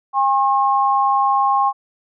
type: tone pair together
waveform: sine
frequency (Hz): 808.3 / 1079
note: G#5 / C#6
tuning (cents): -47 / -47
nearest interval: perfect fourth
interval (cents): 500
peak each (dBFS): -16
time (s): 0.13-1.73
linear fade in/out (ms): 50
effects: none